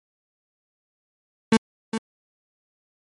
35% pulse tone with echo, 223.4 Hz, A3, 27 cents sharp, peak -11 dBFS, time 1.52-1.57 s, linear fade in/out 5 ms, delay 410 ms, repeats 1, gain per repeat -10 dB, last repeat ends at 1.98 s, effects MP3 48 kbps

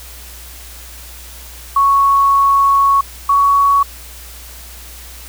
sine tone pair in turn, 1108.7 / 1120.3 Hz, C#6 / C#6, 0 / +18 cents, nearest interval unison, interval 18 cents, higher second, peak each -8 dBFS, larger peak neither, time 1.76-3.01 / 3.29-3.83 s, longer first, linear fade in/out 5 ms, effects added 60 Hz sine -35 dBFS peak until 5.28 s + white hiss -36 dBFS RMS until 5.28 s

